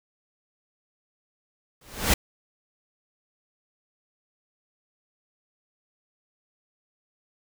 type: noise with exponential growth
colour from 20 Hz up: pink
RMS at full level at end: -17 dBFS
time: 1.81-2.14 s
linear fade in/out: 5 ms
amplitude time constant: 71 ms
effects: none